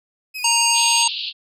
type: tone with vibrato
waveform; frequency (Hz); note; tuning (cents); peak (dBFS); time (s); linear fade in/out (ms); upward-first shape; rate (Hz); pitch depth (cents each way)
30% pulse; 2505; D#7; +11; -24; 0.34-1.04; 20; square; 11; 27
type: harmonic tone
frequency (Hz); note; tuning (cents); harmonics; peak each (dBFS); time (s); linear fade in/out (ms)
930; A#5; -4; 1 / 3 / 5 / 7 / 9; -21 / -21 / -21 / -21 / -21; 0.44-1.08; 5
type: band-pass noise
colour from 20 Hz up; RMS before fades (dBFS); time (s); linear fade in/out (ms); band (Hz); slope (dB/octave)
pink; -27; 0.73-1.33; 50; 2700 to 4600; 96
effects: none